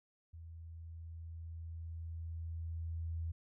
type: tone with level ramp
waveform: sine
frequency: 82.41 Hz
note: E2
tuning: in tune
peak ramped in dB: -48 to -36 dBFS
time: 0.33-3.32 s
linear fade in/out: 10 ms
effects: none